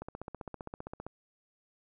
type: click train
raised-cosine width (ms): 1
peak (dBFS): -26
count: 17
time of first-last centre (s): 0.02-1.066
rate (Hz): 15.3
effects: none